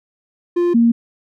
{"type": "tone pair in turn", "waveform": ["triangle", "sine"], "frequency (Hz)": [349.2, 233.1], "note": ["F4", "A#3"], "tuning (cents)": [0, 0], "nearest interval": "perfect fifth", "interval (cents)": 700, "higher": "first", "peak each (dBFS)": [-11, -9], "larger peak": "second", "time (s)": [[0.56, 0.74], [0.74, 0.92]], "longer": "neither", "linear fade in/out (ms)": 10, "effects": []}